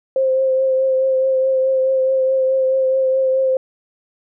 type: tone with vibrato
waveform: sine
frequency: 526 Hz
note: C5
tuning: 9 cents sharp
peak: -13 dBFS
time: 0.16-3.57 s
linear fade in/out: 2 ms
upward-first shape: triangle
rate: 4.7 Hz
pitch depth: 22 cents each way
effects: none